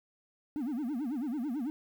triangle tone with vibrato, 266.6 Hz, C4, 33 cents sharp, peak -29 dBFS, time 0.56-1.7 s, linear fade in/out 0 ms, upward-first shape sine, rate 9.1 Hz, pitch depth 270 cents each way, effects tanh soft clip ceiling -25 dBFS + 10-bit

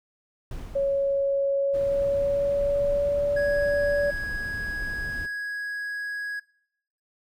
brown noise with exponential decay, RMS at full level -33 dBFS, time 0.51-1.89 s, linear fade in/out 2 ms, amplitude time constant 300 ms
sine tone with pitch glide, 554 to 576.2 Hz, C#5 to D5, -1 to -33 cents, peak -21 dBFS, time 0.75-4.11 s, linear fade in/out 10 ms, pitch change +68 cents, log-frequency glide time 1.57-3.4 s
brown noise, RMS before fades -36 dBFS, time 1.73-5.27 s, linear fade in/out 20 ms
triangle tone, 1661.2 Hz, G#6, in tune, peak -27 dBFS, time 3.36-6.4 s, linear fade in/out 10 ms
effects noise-tail reverb RT60 0.8 s tail -24 dB re dry

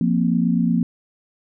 sine chord, F suspended fourth, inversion none, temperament equal, 174.61 / 233.1 / 261.6 Hz, F3 / Bb3 / C4, 0 / 0 / 0 cents, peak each -19 / -19 / -24 dBFS, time 0.01-0.83 s, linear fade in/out 2 ms, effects none

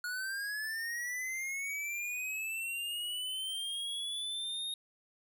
square linear sweep, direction up, 1444 to 3729 Hz, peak -36 dBFS, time 0.04-4.74 s, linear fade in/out 2 ms, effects none

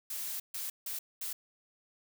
blue noise bursts at uneven times, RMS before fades -38 dBFS, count 4, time 0.1-0.4 / 0.54-0.7 / 0.86-0.99 / 1.21-1.33 s, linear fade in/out 5 ms, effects none

